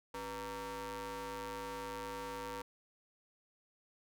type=ring-modulated tone; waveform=sawtooth; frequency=217.7 Hz; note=A3; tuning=18 cents flat; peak=-34 dBFS; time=0.14-2.62 s; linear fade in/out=5 ms; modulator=708 Hz; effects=none